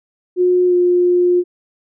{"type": "tone with pitch glide", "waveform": "sine", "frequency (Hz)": [360.8, 355.6], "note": ["F#4", "F4"], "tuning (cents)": [-44, 31], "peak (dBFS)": -10, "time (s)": [0.36, 1.44], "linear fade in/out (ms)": 50, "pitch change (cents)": -25, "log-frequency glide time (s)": [0.67, 0.74], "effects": []}